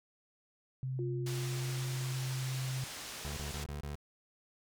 sine tone, 130.6 Hz, C3, 3 cents flat, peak -34 dBFS, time 0.83-2.84 s, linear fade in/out 0 ms
sine tone with exponential decay, 352.9 Hz, F4, 18 cents sharp, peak -36 dBFS, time 0.99-3.48 s, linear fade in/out 1 ms, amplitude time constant 540 ms
white low-pass noise, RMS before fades -45 dBFS, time 1.26-3.64 s, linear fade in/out 5 ms, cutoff 7300 Hz, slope 12 dB/octave
25% pulse tone bursts, 72.8 Hz, D2, 15 cents flat, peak -35 dBFS, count 5, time 3.25-3.954 s, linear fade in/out 0 ms, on 120 ms, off 26 ms
effects none

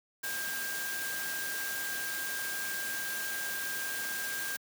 sine tone in noise, 1600 Hz, G6, 35 cents sharp, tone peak -36 dBFS, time 0.23-4.57 s, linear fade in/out 10 ms, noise white, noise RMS -38 dBFS, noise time 0.23-4.57 s, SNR -1 dB, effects high-pass 150 Hz 12 dB/octave

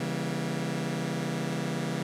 sawtooth chord, C# diminished seventh, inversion none, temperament just, 138.59 / 166.31 / 199.57 / 239.5 Hz, C#3 / E3 / G3 / Bb3, 0 / +16 / +31 / +47 cents, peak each -31 / -29 / -32 / -32 dBFS, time 0-2.03 s, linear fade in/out 5 ms, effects low-pass 10000 Hz 12 dB/octave

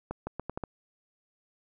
accelerating click train, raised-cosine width 1 ms, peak -20 dBFS, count 6, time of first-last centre 0.11-0.637 s, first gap 160 ms, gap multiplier 0.79, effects none

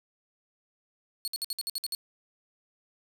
sawtooth tone bursts, 4359 Hz, C#8, 30 cents flat, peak -27 dBFS, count 9, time 1.25-1.949 s, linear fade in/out 0 ms, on 27 ms, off 57 ms, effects none

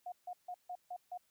sine tone bursts, 719 Hz, F#5, 50 cents flat, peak -40 dBFS, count 6, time 0.06-1.176 s, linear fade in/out 5 ms, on 61 ms, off 150 ms, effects white hiss -75 dBFS RMS until 1.3 s

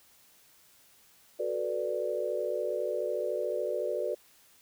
sine chord, B minor seventh, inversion second, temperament equal, 370 / 440 / 493.9 / 587.3 Hz, F#4 / A4 / B4 / D5, 0 / 0 / 0 / 0 cents, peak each -36 / -36 / -34 / -33 dBFS, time 1.39-4.15 s, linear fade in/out 10 ms, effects white hiss -61 dBFS RMS until 4.61 s

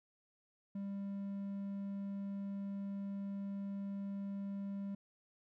triangle tone, 198.4 Hz, G3, 21 cents sharp, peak -37 dBFS, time 0.75-4.95 s, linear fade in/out 5 ms, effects none

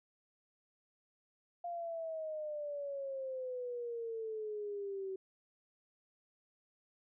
sine exponential sweep, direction down, 700 to 378.6 Hz, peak -38 dBFS, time 1.64-5.16 s, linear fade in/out 5 ms, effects none

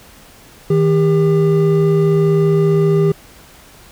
triangle tone pair together, 158.24 / 399.7 Hz, D#3 / G4, +30 / +34 cents, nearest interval octave + major third, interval 1604 cents, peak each -11 dBFS, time 0.7-3.12 s, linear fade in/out 5 ms, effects pink hiss -43 dBFS RMS until 3.91 s

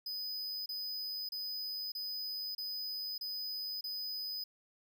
square tone bursts, 4999 Hz, D#8, 7 cents sharp, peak -38 dBFS, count 7, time 0.06-4.44 s, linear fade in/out 5 ms, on 600 ms, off 30 ms, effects none

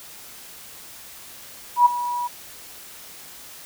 sine tone with ADSR envelope, 970 Hz, B5, 31 cents flat, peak -8 dBFS, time 1.76-2.28 s, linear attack 97 ms, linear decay 13 ms, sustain -15 dB, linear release 16 ms, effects white hiss -42 dBFS RMS until 3.65 s

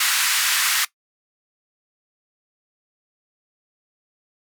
pink band-pass noise, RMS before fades -20 dBFS, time 0-0.85 s, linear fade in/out 5 ms, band 1300 to 15000 Hz, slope 24 dB/octave, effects noise-tail reverb RT60 0.1 s tail -18 dB re dry

